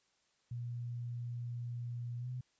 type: tone with pitch glide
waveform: sine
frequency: 120 to 125.75 Hz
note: B2 to B2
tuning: -49 to +32 cents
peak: -38 dBFS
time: 0.51-2.41 s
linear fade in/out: 5 ms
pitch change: +81 cents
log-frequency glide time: 2.18-2.29 s
effects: white hiss -75 dBFS RMS until 2.59 s + resampled to 16000 Hz